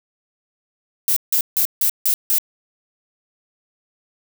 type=noise bursts; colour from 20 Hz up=violet; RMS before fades=-17 dBFS; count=6; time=1.08-2.384 s; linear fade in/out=0 ms; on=84 ms; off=160 ms; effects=none